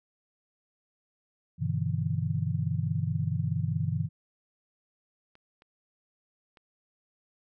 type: chord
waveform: sine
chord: E minor seventh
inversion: first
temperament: just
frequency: 98.89 / 123.61 / 148.33 / 164.81 Hz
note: G2 / B2 / D3 / E3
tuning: +16 / +2 / +18 / 0 cents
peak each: -32 dBFS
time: 1.58-4.09 s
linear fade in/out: 50 ms
type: clicks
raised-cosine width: 0.3 ms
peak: -40 / -39 / -38 dBFS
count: 3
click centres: 5.354 / 5.621 / 6.572 s
effects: none